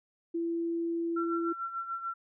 sine tone, 335.9 Hz, E4, 33 cents sharp, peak -29 dBFS, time 0.34-1.53 s, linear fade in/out 10 ms
sine tone with tremolo, 1356 Hz, E6, 49 cents sharp, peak -31 dBFS, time 1.16-2.14 s, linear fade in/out 10 ms, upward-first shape sine, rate 6.8 Hz, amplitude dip 65%
effects none

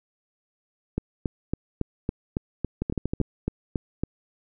two click trains, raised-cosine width 3 ms, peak -12 / -13 dBFS, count 12 / 6, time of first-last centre 0.98-4.036 / 2.82-3.214 s, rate 3.6 / 12.7 Hz, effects none

